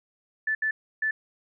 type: tone bursts at uneven times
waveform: sine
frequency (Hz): 1751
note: A6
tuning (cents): -9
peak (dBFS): -23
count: 3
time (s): 0.47-0.55 / 0.62-0.71 / 1.02-1.11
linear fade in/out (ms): 5
effects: none